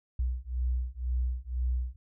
sine beating tone pair, 61.1 / 63.1 Hz, B1 / B1, -18 / +38 cents, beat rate 2 Hz, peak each -31 dBFS, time 0.19-1.96 s, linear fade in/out 5 ms, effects none

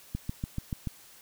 click train, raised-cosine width 5 ms, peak -19 dBFS, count 6, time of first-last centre 0.15-0.873 s, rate 6.92 Hz, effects white hiss -54 dBFS RMS until 1.21 s

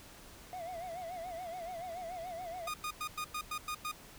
triangle tone with vibrato, 698.5 Hz, F5, in tune, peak -38 dBFS, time 0.53-2.68 s, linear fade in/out 0 ms, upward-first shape sine, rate 7 Hz, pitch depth 110 cents each way
sawtooth tone bursts, 1229 Hz, D#6, 22 cents flat, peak -32 dBFS, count 8, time 2.67-3.916 s, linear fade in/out 5 ms, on 70 ms, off 98 ms
effects pink hiss -54 dBFS RMS until 4.18 s

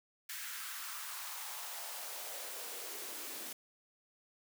white noise with high-pass filter sweep, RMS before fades -44 dBFS, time 0.29-3.53 s, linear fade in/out 5 ms, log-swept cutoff 1700 to 280 Hz, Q 2.4, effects none

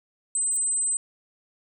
sine tone, 8110 Hz, B8, 45 cents sharp, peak -22 dBFS, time 0.35-0.97 s, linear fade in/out 2 ms
violet noise with exponential growth, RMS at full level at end -37 dBFS, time 0.47-0.57 s, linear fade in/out 1 ms, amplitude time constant 20 ms
effects none

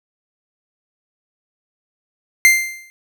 45% pulse tone with exponential decay, 2093 Hz, C7, in tune, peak -5 dBFS, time 2.45-2.9 s, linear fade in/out 0 ms, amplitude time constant 97 ms, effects none

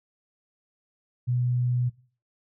sine tone, 123.47 Hz, B2, in tune, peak -22 dBFS, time 1.27-1.9 s, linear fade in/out 20 ms, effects noise-tail reverb RT60 0.4 s tail -19 dB re dry

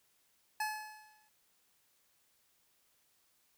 25% pulse tone with exponential decay, 857 Hz, A5, 46 cents flat, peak -28 dBFS, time 0.6-1.29 s, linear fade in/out 5 ms, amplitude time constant 150 ms, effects white hiss -73 dBFS RMS until 3.57 s

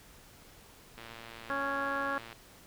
click train, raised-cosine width 0.3 ms, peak -30 dBFS, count 156, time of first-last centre 0.98-2.328 s, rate 115 Hz
harmonic tone, 277.2 Hz, C#4, in tune, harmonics 1 / 2 / 3 / 4 / 5 / 6, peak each -41 / -38 / -41 / -36 / -37 / -37 dBFS, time 1.5-2.18 s, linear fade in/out 0 ms
effects pink hiss -56 dBFS RMS until 2.66 s

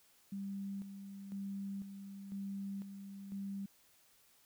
sine tone with tremolo, 197.3 Hz, G3, 11 cents sharp, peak -39 dBFS, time 0.32-3.66 s, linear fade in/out 5 ms, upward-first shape square, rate 1 Hz, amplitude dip 55%, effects white hiss -68 dBFS RMS until 4.45 s

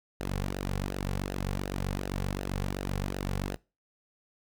sawtooth tone with flanger, 47.71 Hz, G1, 46 cents flat, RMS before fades -33 dBFS, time 0.2-3.56 s, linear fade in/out 0 ms, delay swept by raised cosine 0.87 to 3.27 ms, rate 2.7 Hz, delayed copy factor -0.65, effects noise-tail reverb RT60 0.3 s tail -24 dB re dry

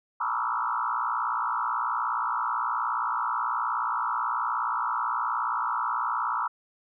sine tone with frequency modulation, 1138 Hz, C#6, 45 cents sharp, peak -25 dBFS, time 0.2-6.48 s, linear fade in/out 10 ms, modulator 58.8 Hz, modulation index 4.1, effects none

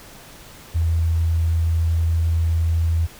sine tone, 82.41 Hz, E2, in tune, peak -16 dBFS, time 0.74-3.07 s, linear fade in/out 20 ms, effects pink hiss -43 dBFS RMS until 3.19 s

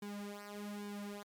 sawtooth tone with flanger, 205 Hz, G#3, 22 cents flat, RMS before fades -45 dBFS, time 0.02-1.23 s, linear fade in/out 5 ms, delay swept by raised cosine 1.5 to 4.6 ms, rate 1.2 Hz, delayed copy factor -0.85, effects MP3 96 kbps

